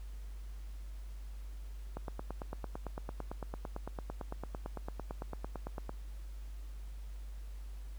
click train, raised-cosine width 1 ms, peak -26 dBFS, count 36, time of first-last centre 1.97-5.894 s, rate 8.92 Hz, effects added 50 Hz sine -42 dBFS peak until 7.98 s + pink hiss -63 dBFS RMS until 7.98 s

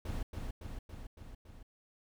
brown noise with echo, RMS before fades -37 dBFS, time 0.05-0.23 s, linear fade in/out 5 ms, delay 280 ms, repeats 5, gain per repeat -3 dB, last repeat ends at 1.63 s, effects none

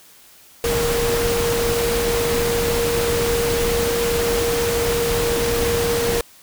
sine tone in noise, 469.7 Hz, A#4, 13 cents sharp, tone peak -19 dBFS, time 0.64-6.21 s, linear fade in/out 2 ms, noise pink, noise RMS -23 dBFS, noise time 0.64-6.21 s, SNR +1 dB, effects white hiss -48 dBFS RMS until 6.42 s

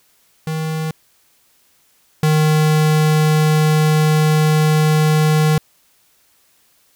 square tone pair in turn, 157.9 / 154.38 Hz, D#3 / D#3, +26 / -13 cents, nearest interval unison, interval 39 cents, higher first, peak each -20 / -12 dBFS, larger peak second, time 0.47-0.91 / 2.23-5.58 s, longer second, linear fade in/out 2 ms, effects white hiss -57 dBFS RMS until 6.95 s

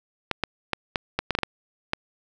clicks, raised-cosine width 0.3 ms, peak -7 dBFS, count 10, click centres 0.313 / 0.437 / 0.733 / 0.958 / 1.19 / 1.307 / 1.351 / 1.388 / 1.433 / 1.934 s, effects none

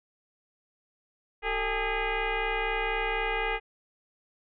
sine tone with frequency modulation, 798 Hz, G5, 31 cents sharp, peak -26 dBFS, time 1.42-3.6 s, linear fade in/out 50 ms, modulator 415 Hz, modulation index 4.3, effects none

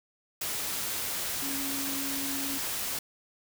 sine tone in noise, 275.8 Hz, C#4, 9 cents flat, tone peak -36 dBFS, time 1.42-2.58 s, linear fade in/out 5 ms, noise white, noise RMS -33 dBFS, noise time 0.41-2.99 s, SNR -6 dB, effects none

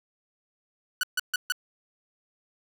sawtooth tone bursts, 1480 Hz, F#6, in tune, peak -20 dBFS, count 4, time 1.01-1.522 s, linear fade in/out 2 ms, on 23 ms, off 140 ms, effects none

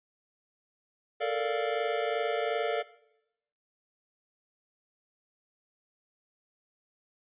square chord, Bb major seventh, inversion third, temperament equal with one note detuned, 440 / 462.7 / 587.3 / 698.5 Hz, A4 / Bb4 / D5 / F5, 0 / -13 / 0 / 0 cents, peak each -34 dBFS, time 1.2-2.83 s, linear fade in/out 20 ms, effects noise-tail reverb RT60 0.8 s tail -18 dB re dry + resampled to 8000 Hz

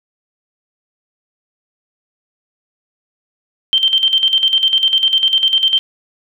sine tone with tremolo, 3133 Hz, G7, 2 cents flat, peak -8 dBFS, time 3.73-5.79 s, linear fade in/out 0 ms, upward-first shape square, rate 10 Hz, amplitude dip 65%, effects none

